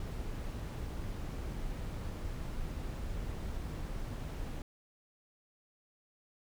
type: noise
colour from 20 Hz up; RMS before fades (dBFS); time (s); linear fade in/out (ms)
brown; -39; 0-4.62; 2
effects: none